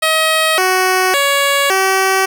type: tone with pitch steps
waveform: 10% pulse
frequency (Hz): 635 / 372 / 561 / 382.4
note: D#5 / F#4 / C#5 / G4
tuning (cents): +35 / +9 / +21 / -43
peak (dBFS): -3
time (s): 0.02-2.26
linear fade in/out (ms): 10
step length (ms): 560
effects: none